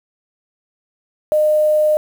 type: tone with quantisation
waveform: sine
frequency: 610 Hz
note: D#5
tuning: 34 cents flat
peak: -11 dBFS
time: 1.32-1.97 s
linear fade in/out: 0 ms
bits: 6
effects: none